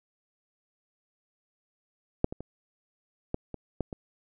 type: clicks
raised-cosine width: 2 ms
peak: -8 / -22 / -25 / -15 / -23 / -15 / -23 dBFS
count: 7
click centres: 2.244 / 2.325 / 2.406 / 3.344 / 3.543 / 3.807 / 3.928 s
effects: none